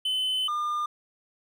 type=tone pair in turn; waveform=triangle; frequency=3037 / 1205.2 Hz; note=F#7 / D6; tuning=+44 / +44 cents; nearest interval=octave + major third; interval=1600 cents; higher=first; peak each=-23 / -24 dBFS; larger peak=first; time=0.05-0.48 / 0.48-0.86 s; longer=first; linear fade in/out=5 ms; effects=none